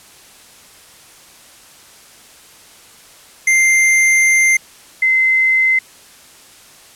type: tone pair in turn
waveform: square / sine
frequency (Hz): 2093 / 2062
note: C7 / C7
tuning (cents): 0 / -26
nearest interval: unison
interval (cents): 26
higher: first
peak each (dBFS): -10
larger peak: neither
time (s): 3.47-4.57 / 5.02-5.79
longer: first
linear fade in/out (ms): 5
effects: white hiss -43 dBFS RMS until 6.95 s + low-pass 11000 Hz 12 dB/octave